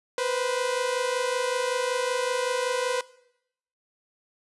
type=tone pair together; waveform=sawtooth; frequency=488.2 / 513.5 Hz; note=B4 / C5; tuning=-20 / -33 cents; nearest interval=minor second; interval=87 cents; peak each=-24 dBFS; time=0.18-3.01 s; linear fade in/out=2 ms; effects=noise-tail reverb RT60 0.8 s tail -20 dB re dry + resampled to 24000 Hz